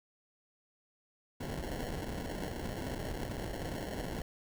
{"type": "noise with sample-and-hold", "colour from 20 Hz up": "pink", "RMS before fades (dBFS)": -39, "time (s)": [1.4, 4.22], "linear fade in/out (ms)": 2, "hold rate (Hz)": 1225, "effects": []}